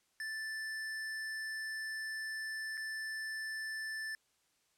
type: tone with dropouts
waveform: square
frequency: 1760 Hz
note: A6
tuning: in tune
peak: -39 dBFS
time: 0.2-4.15 s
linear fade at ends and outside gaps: 1 ms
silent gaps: 2.772-2.776 s
effects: white hiss -75 dBFS RMS until 4.77 s + low-pass 10000 Hz 12 dB/octave